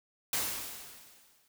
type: noise with exponential decay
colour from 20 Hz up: white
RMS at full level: -30 dBFS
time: 0.33-1.48 s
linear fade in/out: 2 ms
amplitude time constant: 250 ms
effects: none